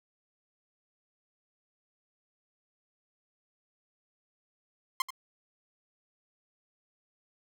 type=tone with echo; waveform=sawtooth; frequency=1050 Hz; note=C6; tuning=6 cents sharp; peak=-22 dBFS; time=5-5.02 s; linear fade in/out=2 ms; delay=85 ms; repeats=1; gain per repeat=-12 dB; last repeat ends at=5.105 s; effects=none